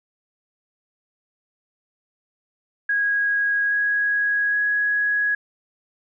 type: tone with pitch steps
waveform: sine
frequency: 1648 / 1658.5 / 1669.1 Hz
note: G#6 / G#6 / G#6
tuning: -14 / -3 / +8 cents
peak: -18 dBFS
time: 2.89-5.35 s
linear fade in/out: 5 ms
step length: 820 ms
effects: none